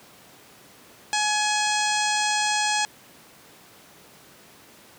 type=harmonic tone with a mistuned harmonic; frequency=844 Hz; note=G#5; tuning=28 cents sharp; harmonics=1 / 2 / 3 / 4 / 5 / 6 / 7 / 8 / 9 / 10; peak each=-25 / -28 / -30 / -31 / -32 / -33 / -33 / -34 / -35 / -35 dBFS; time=1.13-2.85 s; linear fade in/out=0 ms; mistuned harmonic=4; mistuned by=-36 cents; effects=pink hiss -50 dBFS RMS until 4.98 s + high-pass 150 Hz 12 dB/octave